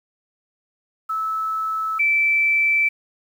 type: tone pair in turn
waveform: sine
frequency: 1305 / 2325 Hz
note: E6 / D7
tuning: -18 / -18 cents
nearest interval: minor seventh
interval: 1000 cents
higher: second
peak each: -21 / -15 dBFS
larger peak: second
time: 1.09-1.99 / 1.99-2.89 s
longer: neither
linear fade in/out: 10 ms
effects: 8-bit